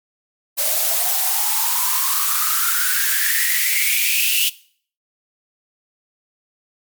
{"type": "noise with high-pass filter sweep", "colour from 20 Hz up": "blue", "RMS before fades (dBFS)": -18, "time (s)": [0.57, 4.5], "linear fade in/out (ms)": 20, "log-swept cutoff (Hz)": [580, 2900], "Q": 9.5, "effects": ["noise-tail reverb RT60 0.5 s tail -19 dB re dry", "MP3 96 kbps"]}